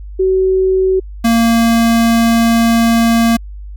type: tone pair in turn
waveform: sine / square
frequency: 377.2 / 230.4 Hz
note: F#4 / A#3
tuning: +33 / -20 cents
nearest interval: major sixth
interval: 853 cents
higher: first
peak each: -9 dBFS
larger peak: neither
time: 0.19-1 / 1.24-3.37 s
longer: second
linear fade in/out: 10 ms
effects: added 50 Hz sine -26 dBFS peak until 3.76 s